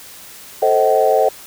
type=chord; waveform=sine; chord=A diminished seventh; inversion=none; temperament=just; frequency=440 / 528 / 633.6 / 760.3 Hz; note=A4 / C5 / Eb5 / Gb5; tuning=0 / +16 / +31 / +47 cents; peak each=-16 dBFS; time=0.62-1.29 s; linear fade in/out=5 ms; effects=tanh soft clip ceiling -1 dBFS + white hiss -38 dBFS RMS until 1.46 s